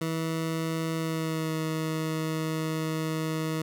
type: tone with pitch glide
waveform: 20% pulse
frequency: 162.1 to 158.58 Hz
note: E3 to D#3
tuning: -29 to +33 cents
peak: -23 dBFS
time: 0.01-3.62 s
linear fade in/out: 5 ms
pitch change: -38 cents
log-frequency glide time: 0.97-1.55 s
effects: none